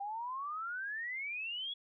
sine exponential sweep, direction up, 785 to 3400 Hz, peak -37 dBFS, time 0-1.74 s, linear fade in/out 10 ms, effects none

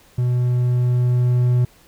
triangle tone with level ramp, 123.47 Hz, B2, in tune, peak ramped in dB -14 to -11 dBFS, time 0.18-1.65 s, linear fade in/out 5 ms, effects pink hiss -52 dBFS RMS until 1.87 s

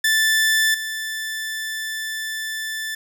sawtooth tone with level steps, 1760 Hz, A6, in tune, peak -12 / -22 dBFS, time 0.04-2.95 s, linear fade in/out 5 ms, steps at 0.74 s, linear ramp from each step 5 ms, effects none

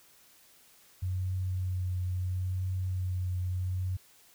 sine tone with vibrato, 91.9 Hz, F#2, 11 cents flat, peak -29 dBFS, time 1.02-3.97 s, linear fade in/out 10 ms, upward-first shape triangle, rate 0.74 Hz, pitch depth 23 cents each way, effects white hiss -60 dBFS RMS until 4.34 s

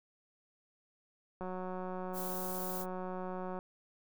click train, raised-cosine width 1 ms, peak -28 dBFS, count 402, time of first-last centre 1.41-3.589 s, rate 184 Hz
violet noise, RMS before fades -42 dBFS, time 2.13-2.86 s, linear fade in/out 50 ms
effects none

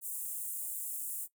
pink high-pass noise, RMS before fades -39 dBFS, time 0.01-1.28 s, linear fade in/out 50 ms, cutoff 8000 Hz, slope 48 dB/octave, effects noise-tail reverb RT60 0.1 s tail -17 dB re dry

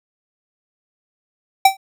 square tone with exponential decay, 774 Hz, G5, 22 cents flat, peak -4 dBFS, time 1.65-1.77 s, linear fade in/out 5 ms, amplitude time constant 25 ms, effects none

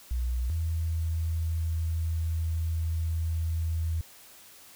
sine tone pair in turn, 61.4 / 81.63 Hz, B1 / E2, -9 / -16 cents, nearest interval perfect fourth, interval 493 cents, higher second, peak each -26 dBFS, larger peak neither, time 0.11-0.5 / 0.5-4.01 s, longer second, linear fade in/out 0 ms, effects white hiss -52 dBFS RMS until 4.75 s

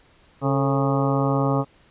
harmonic tone with a mistuned harmonic, 137 Hz, C#3, 20 cents flat, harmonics 1 / 2 / 3 / 4 / 5 / 6 / 7 / 8 / 9, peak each -22 / -24 / -28 / -27 / -32 / -30 / -35 / -31 / -31 dBFS, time 0.41-1.65 s, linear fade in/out 50 ms, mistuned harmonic 3, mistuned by +88 cents, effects pink hiss -56 dBFS RMS until 1.9 s + resampled to 8000 Hz

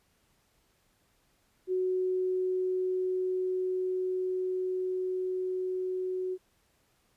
sine tone with level ramp, 370 Hz, F#4, in tune, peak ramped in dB -26 to -30 dBFS, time 1.67-6.38 s, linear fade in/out 50 ms, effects pink hiss -70 dBFS RMS until 7.16 s + resampled to 32000 Hz

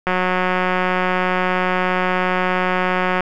click train, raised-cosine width 0.5 ms, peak -4 dBFS, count 575, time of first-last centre 0.07-3.207 s, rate 183 Hz, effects none

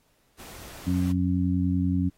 pink noise, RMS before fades -44 dBFS, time 0.38-1.13 s, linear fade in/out 20 ms
harmonic tone, 90.5 Hz, F#2, 38 cents flat, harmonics 1 / 2 / 3, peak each -26 / -26 / -26 dBFS, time 0.86-2.1 s, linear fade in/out 20 ms
effects pink hiss -67 dBFS RMS until 2.17 s + AAC 48 kbps

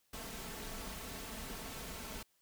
pink noise with comb filter, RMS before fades -45 dBFS, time 0.13-2.23 s, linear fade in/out 5 ms, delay 4.5 ms, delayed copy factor +0.5, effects white hiss -75 dBFS RMS until 2.41 s

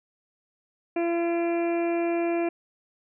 harmonic tone, 340 Hz, F4, 46 cents flat, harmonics 1 / 2 / 3 / 4 / 5 / 6 / 7 / 8, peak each -24 / -29 / -42 / -45 / -44 / -48 / -38 / -46 dBFS, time 0.96-2.49 s, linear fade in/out 5 ms, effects none

